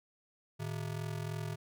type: ring-modulated tone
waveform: square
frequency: 132 Hz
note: C3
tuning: 16 cents sharp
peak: -34 dBFS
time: 0.59-1.56 s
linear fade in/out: 20 ms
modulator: 21.6 Hz
effects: none